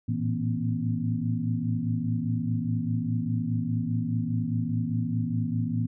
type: tone cluster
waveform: sine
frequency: 109.3 / 114.2 / 165.1 / 239.9 / 267.8 Hz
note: A2 / A#2 / E3 / A#3 / C4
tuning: -11 / -35 / +3 / +50 / +40 cents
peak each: -32 / -30 / -31 / -30 / -38 dBFS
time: 0.08-5.87 s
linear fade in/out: 10 ms
effects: none

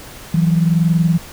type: tone pair together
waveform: sine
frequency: 164.13 / 185 Hz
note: E3 / F#3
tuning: -7 / 0 cents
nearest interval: major second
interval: 207 cents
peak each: -12 / -18 dBFS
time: 0.34-1.18 s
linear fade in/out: 5 ms
effects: pink hiss -36 dBFS RMS until 1.32 s

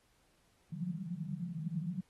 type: band-pass noise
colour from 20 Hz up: white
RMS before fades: -39 dBFS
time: 0.72-2.01 s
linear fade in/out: 10 ms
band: 150 to 190 Hz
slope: 96 dB/octave
effects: pink hiss -72 dBFS RMS until 2.09 s + AAC 32 kbps

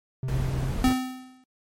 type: tone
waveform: triangle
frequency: 130.81 Hz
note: C3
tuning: in tune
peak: -24 dBFS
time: 0.23-0.72 s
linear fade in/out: 2 ms
type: noise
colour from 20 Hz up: brown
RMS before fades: -29 dBFS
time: 0.28-0.93 s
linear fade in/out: 5 ms
type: tone with exponential decay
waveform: square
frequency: 256.7 Hz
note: C4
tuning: 33 cents flat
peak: -17 dBFS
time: 0.84-1.44 s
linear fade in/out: 2 ms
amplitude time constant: 130 ms
effects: MP3 64 kbps

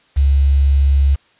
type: tone with quantisation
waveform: sine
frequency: 69.3 Hz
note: C#2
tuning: in tune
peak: -9 dBFS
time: 0.16-1.16 s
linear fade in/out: 20 ms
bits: 6
effects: white hiss -54 dBFS RMS until 1.39 s + resampled to 8000 Hz

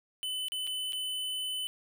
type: tone with dropouts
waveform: square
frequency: 3017 Hz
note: F#7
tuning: 33 cents sharp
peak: -33 dBFS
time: 0.23-1.67 s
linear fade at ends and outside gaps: 0 ms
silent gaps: 0.484-0.52 / 0.669-0.674 / 0.923-0.931 s
effects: none

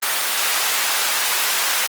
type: high-pass noise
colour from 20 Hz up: pink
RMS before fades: -20 dBFS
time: 0.02-1.87 s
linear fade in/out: 10 ms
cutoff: 1100 Hz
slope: 12 dB/octave
effects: Opus 24 kbps

